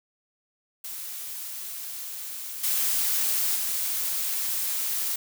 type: noise with level steps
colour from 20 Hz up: blue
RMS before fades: -36 / -25 / -28 dBFS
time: 0.84-5.16 s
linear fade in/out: 5 ms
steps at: 2.63 / 3.55 s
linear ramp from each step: 10 ms
effects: none